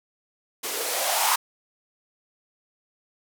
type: noise with band-pass filter sweep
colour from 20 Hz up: violet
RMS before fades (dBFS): -25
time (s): 0.63-1.36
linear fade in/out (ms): 10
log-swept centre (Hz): 350 to 1000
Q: 5.3
effects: none